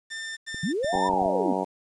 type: tone bursts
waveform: sawtooth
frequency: 1794 Hz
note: A6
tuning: 33 cents sharp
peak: -29 dBFS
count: 3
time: 0.1-1.096 s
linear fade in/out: 20 ms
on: 270 ms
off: 93 ms
type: clicks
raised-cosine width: 3 ms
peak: -26 dBFS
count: 7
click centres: 0.545 / 0.845 / 0.955 / 1.094 / 1.138 / 1.219 / 1.26 s
type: linear two-way sweep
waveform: sine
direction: up then down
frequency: 146.83 to 987.8 to 224.1 Hz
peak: -24 dBFS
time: 0.63-1.53 s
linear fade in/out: 5 ms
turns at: 1.07 s
type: harmonic tone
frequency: 94.2 Hz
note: F#2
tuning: 32 cents sharp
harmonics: 2 / 3 / 4 / 5 / 6 / 7 / 8 / 9 / 10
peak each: -33 / -33 / -33 / -33 / -33 / -33 / -33 / -33 / -33 dBFS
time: 0.92-1.65 s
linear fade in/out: 20 ms
effects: resampled to 22050 Hz + 9-bit